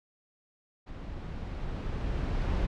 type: noise with level ramp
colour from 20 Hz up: brown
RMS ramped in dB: -41 to -28 dBFS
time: 0.86-2.67 s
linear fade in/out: 20 ms
effects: low-pass 4000 Hz 12 dB/octave